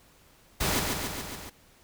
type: noise with echo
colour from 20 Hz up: pink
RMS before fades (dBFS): -27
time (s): 0.6-0.8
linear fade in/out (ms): 10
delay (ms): 140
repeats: 5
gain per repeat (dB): -3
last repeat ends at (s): 1.5
effects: pink hiss -59 dBFS RMS until 1.83 s